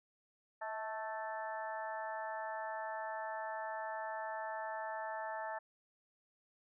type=harmonic tone with a mistuned harmonic; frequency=220 Hz; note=A3; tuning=in tune; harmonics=3 / 4 / 5 / 6 / 7 / 8; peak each=-44 / -42 / -53 / -50 / -55 / -47 dBFS; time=0.61-5.59 s; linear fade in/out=10 ms; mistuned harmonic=3; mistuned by=-34 cents; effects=none